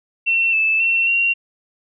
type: tone with pitch steps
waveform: sine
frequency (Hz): 2706 / 2628 / 2708 / 2752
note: E7 / E7 / E7 / F7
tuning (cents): +45 / -6 / +46 / -26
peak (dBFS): -14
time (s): 0.26-1.34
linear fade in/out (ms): 20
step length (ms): 270
effects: none